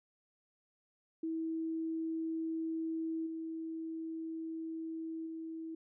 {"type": "tone with level steps", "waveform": "sine", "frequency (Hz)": 324, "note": "E4", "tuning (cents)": -30, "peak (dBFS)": [-34, -38, -40], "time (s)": [1.23, 5.75], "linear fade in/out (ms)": 5, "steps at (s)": [3.26, 5.26], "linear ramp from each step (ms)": 10, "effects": []}